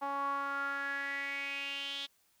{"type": "tone with band-pass filter sweep", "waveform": "sawtooth", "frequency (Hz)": 279, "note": "C#4", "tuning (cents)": 11, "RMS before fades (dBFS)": -37, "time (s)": [0.01, 2.07], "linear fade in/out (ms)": 20, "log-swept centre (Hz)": [940, 3500], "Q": 6.6, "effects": ["white hiss -71 dBFS RMS until 2.4 s"]}